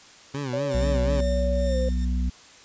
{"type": "tone with vibrato", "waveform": "20% pulse", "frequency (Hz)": 133.4, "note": "C3", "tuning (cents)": 34, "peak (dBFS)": -23, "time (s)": [0.34, 1.21], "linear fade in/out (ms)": 5, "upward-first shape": "sine", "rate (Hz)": 4.1, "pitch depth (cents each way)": 140}
{"type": "tone with pitch glide", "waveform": "sine", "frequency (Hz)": [566, 519], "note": ["C#5", "C5"], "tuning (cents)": [36, -14], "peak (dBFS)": -25, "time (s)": [0.53, 1.89], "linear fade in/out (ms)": 5, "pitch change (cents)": -150, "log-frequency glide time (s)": [1.65, 1.77]}
{"type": "tone with tremolo", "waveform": "5% pulse", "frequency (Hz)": 1811, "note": "A6", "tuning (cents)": 49, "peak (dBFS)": -25, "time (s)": [0.71, 2.05], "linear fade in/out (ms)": 5, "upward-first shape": "triangle", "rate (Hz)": 2.2, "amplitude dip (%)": 80}
{"type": "harmonic tone", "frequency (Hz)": 61.74, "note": "B1", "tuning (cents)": 0, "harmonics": [1, 3, 4], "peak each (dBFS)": [-22, -32, -34], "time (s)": [0.74, 2.3], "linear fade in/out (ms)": 10}
{"effects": ["white hiss -49 dBFS RMS until 2.64 s", "resampled to 16000 Hz"]}